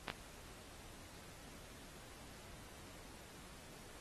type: clicks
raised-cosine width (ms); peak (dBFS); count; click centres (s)
0.3; -23; 2; 0.082 / 0.101
effects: pink hiss -57 dBFS RMS until 4 s + AAC 32 kbps